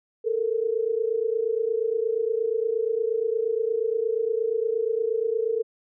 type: tone pair together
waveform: sine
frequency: 437.7 / 466.2 Hz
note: A4 / A#4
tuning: -9 / 0 cents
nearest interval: minor second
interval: 109 cents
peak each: -25 dBFS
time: 0.24-5.63 s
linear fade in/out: 20 ms
effects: none